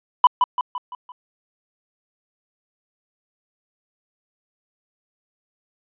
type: tone with echo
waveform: triangle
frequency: 994 Hz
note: B5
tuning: 11 cents sharp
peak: -5 dBFS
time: 0.24-0.27 s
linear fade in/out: 2 ms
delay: 170 ms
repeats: 5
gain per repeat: -6 dB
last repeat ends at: 1.12 s
effects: resampled to 8000 Hz